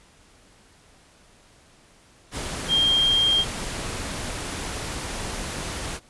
sine tone in noise, 3204 Hz, G7, 37 cents sharp, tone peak -17 dBFS, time 2.68-3.45 s, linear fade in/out 50 ms, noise pink, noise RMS -31 dBFS, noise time 2.31-6 s, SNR +11 dB, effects pink hiss -55 dBFS RMS until 6.09 s + resampled to 24000 Hz

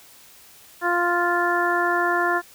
harmonic tone, 349.2 Hz, F4, in tune, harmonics 1 / 2 / 3 / 4 / 5, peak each -25 / -25 / -25 / -25 / -25 dBFS, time 0.81-2.42 s, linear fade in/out 50 ms, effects white hiss -49 dBFS RMS until 2.54 s

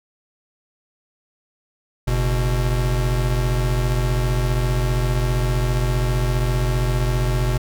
square tone pair together, 46.2 / 123.47 Hz, F#1 / B2, -2 / 0 cents, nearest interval octave + perfect fourth, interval 1702 cents, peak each -21 dBFS, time 2.07-7.58 s, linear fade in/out 10 ms, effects none

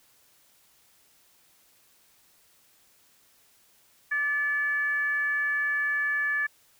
sine tone with frequency modulation, 1730 Hz, A6, 30 cents flat, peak -24 dBFS, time 4.11-6.47 s, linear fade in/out 10 ms, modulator 552 Hz, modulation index 0.38, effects white hiss -62 dBFS RMS until 6.79 s

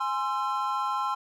triangle chord, Ab augmented, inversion none, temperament equal with one note detuned, 830.6 / 1046.5 / 1343.1 Hz, Ab5 / C6 / E6, 0 / 0 / +32 cents, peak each -30 / -27 / -30 dBFS, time 0-1.15 s, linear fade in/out 10 ms, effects none

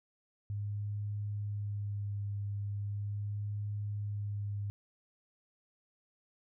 sine tone with vibrato, 102.4 Hz, G#2, 24 cents flat, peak -34 dBFS, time 0.5-4.7 s, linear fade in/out 0 ms, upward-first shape sine, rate 0.39 Hz, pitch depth 17 cents each way, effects none

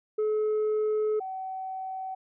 sine tone pair in turn, 428.7 / 758.4 Hz, A4 / F#5, -45 / +43 cents, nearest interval minor seventh, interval 988 cents, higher second, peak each -21 / -32 dBFS, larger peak first, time 0.18-1.2 / 1.2-2.15 s, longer first, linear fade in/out 10 ms, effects tanh soft clip ceiling -23 dBFS

